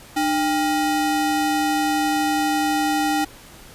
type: ring-modulated tone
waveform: square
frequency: 549 Hz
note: C#5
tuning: 17 cents flat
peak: -16 dBFS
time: 0.16-3.25 s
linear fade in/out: 10 ms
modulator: 247 Hz
effects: pink hiss -44 dBFS RMS until 3.74 s + resampled to 32000 Hz